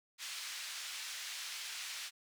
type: band-pass noise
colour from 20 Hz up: white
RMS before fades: -44 dBFS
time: 0.18-2.11 s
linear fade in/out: 50 ms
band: 1700 to 5500 Hz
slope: 12 dB/octave
effects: none